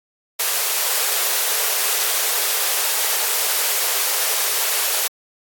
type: high-pass noise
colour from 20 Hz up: white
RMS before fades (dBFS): -20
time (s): 0.39-5.08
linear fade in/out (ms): 10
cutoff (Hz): 380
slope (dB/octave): 96
effects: AAC 64 kbps